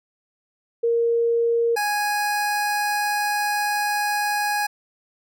sine / 25% pulse tone pair in turn, 466.2 / 829.1 Hz, A#4 / G#5, 0 / -3 cents, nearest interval minor seventh, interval 997 cents, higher second, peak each -17 dBFS, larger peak neither, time 0.83-1.76 / 1.76-4.67 s, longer second, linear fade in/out 10 ms, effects none

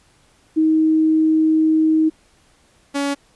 sine / sawtooth tone pair in turn, 315.6 / 281.8 Hz, D#4 / C#4, +25 / +29 cents, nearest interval major second, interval 196 cents, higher first, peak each -12 / -15 dBFS, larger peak first, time 0.56-2.1 / 2.94-3.15 s, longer first, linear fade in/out 20 ms, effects pink hiss -56 dBFS RMS until 3.35 s + resampled to 24000 Hz

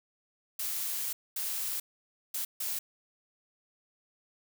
blue noise bursts at uneven times, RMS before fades -34 dBFS, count 4, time 0.59-1.13 / 1.36-1.8 / 2.34-2.45 / 2.6-2.79 s, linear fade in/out 5 ms, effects none

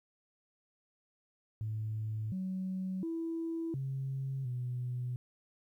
sine tone with pitch steps, 108.8 / 187.5 / 329.6 / 134.6 / 124 Hz, A2 / F#3 / E4 / C3 / B2, -19 / +23 / 0 / +49 / +7 cents, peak -33 dBFS, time 1.61-5.16 s, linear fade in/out 0 ms, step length 710 ms, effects tanh soft clip ceiling -29 dBFS + 12-bit

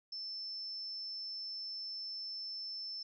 sine tone, 5300 Hz, E8, 9 cents sharp, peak -40 dBFS, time 0.12-3.03 s, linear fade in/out 5 ms, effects none

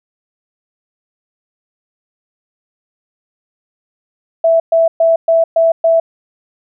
sine tone bursts, 659.3 Hz, E5, in tune, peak -7 dBFS, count 6, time 4.44-6 s, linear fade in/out 5 ms, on 160 ms, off 120 ms, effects none

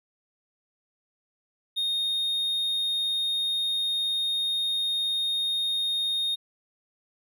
triangle tone, 3699 Hz, A#7, 14 cents flat, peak -23 dBFS, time 1.76-6.36 s, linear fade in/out 20 ms, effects none

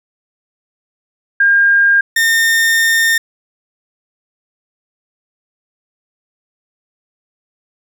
sine / 40% pulse tone pair in turn, 1610 / 1819.9 Hz, G6 / A#6, +46 / -42 cents, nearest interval major second, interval 212 cents, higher second, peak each -7 / -9 dBFS, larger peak first, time 1.4-2.01 / 2.16-3.18 s, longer second, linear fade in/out 5 ms, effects none

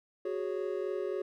triangle chord, F# suspended second, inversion none, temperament equal with one note detuned, 370 / 413.6 / 554.4 Hz, F#4 / G#4 / C#5, 0 / -7 / 0 cents, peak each -33 / -34 / -37 dBFS, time 0.25-1.22 s, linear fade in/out 5 ms, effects none

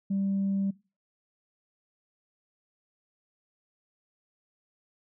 sine tone, 196 Hz, G3, in tune, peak -24 dBFS, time 0.1-0.71 s, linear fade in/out 10 ms, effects noise-tail reverb RT60 0.3 s tail -22 dB re dry + tanh soft clip ceiling -22 dBFS

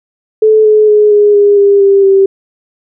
sine tone with pitch steps, 434.1 / 427.4 / 420.8 / 414.3 / 407.8 / 401.5 / 395.3 / 389.2 Hz, A4 / G#4 / G#4 / G#4 / G#4 / G4 / G4 / G4, -23 / +50 / +23 / -4 / -32 / +41 / +15 / -12 cents, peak -3 dBFS, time 0.42-2.26 s, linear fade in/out 5 ms, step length 230 ms, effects none

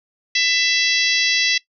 harmonic tone with a mistuned harmonic, 666 Hz, E5, 18 cents sharp, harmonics 3 / 4 / 5 / 6 / 7 / 8 / 9, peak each -21 / -22 / -23 / -24 / -24 / -25 / -26 dBFS, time 0.35-1.58 s, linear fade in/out 5 ms, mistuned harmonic 7, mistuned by +17 cents, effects noise-tail reverb RT60 0.1 s tail -19 dB re dry

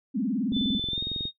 sine tone with vibrato, 233.4 Hz, A#3, 2 cents sharp, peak -24 dBFS, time 0.14-0.79 s, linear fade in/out 20 ms, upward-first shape sine, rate 19 Hz, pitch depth 300 cents each way
click train, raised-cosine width 3 ms, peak -24 dBFS, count 17, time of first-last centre 0.52-1.254 s, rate 21.8 Hz
sine tone with pitch glide, 3520 to 3719 Hz, A7 to A#7, 0 to -5 cents, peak -27 dBFS, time 0.52-1.32 s, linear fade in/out 50 ms, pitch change +95 cents, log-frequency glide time 0.89-1.02 s
effects noise-tail reverb RT60 0.1 s tail -17 dB re dry

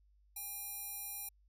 square tone with band-pass filter, 806 Hz, G5, 48 cents sharp, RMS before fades -44 dBFS, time 0.36-1.29 s, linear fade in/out 5 ms, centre 12000 Hz, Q 3.4, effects added 50 Hz sine -65 dBFS peak until 1.48 s

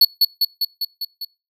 square tone with echo, 4400 Hz, C#8, 14 cents flat, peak -8 dBFS, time 0.01-0.05 s, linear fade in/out 5 ms, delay 200 ms, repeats 6, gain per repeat -3 dB, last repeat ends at 1.25 s, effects noise-tail reverb RT60 0.3 s tail -23 dB re dry

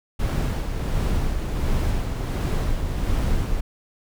brown noise with tremolo, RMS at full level -21 dBFS, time 0.19-3.61 s, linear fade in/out 10 ms, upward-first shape sine, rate 1.4 Hz, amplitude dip 40%, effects none

